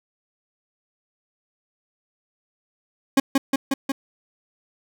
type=tone with echo; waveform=40% pulse; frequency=272.2 Hz; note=C#4; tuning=31 cents flat; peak=-12 dBFS; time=3.17-3.2 s; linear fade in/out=5 ms; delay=180 ms; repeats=4; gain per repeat=-2 dB; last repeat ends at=3.92 s; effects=none